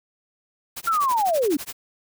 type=noise with tremolo; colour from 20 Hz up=white; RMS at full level=-32 dBFS; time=0.76-1.73 s; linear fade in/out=10 ms; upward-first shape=sine; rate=12 Hz; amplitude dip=100%
type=linear sweep; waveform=sine; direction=down; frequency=1390 to 261.6 Hz; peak=-18 dBFS; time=0.87-1.57 s; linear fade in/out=5 ms
effects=none